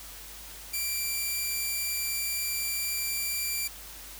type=tone; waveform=5% pulse; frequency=2354 Hz; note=D7; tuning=3 cents sharp; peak=-19 dBFS; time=0.73-3.68 s; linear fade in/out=10 ms; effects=added 50 Hz sine -50 dBFS peak until 4.19 s + white hiss -45 dBFS RMS until 4.19 s